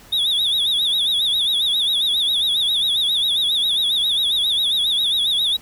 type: tone with vibrato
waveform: triangle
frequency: 3581 Hz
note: A7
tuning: 30 cents sharp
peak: -15 dBFS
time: 0.12-5.57 s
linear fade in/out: 10 ms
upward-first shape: sine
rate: 7.4 Hz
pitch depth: 130 cents each way
effects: pink hiss -46 dBFS RMS until 5.61 s